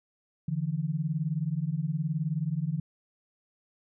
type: beating tone pair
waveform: sine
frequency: 146.83 / 165.83 Hz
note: D3 / E3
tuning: 0 / +11 cents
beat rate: 19 Hz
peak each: -30 dBFS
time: 0.48-2.8 s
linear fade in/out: 5 ms
effects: none